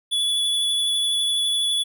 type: tone with vibrato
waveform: square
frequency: 3422 Hz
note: A7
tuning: 49 cents flat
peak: -20 dBFS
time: 0.11-1.84 s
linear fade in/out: 20 ms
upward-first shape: triangle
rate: 12 Hz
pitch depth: 17 cents each way
effects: none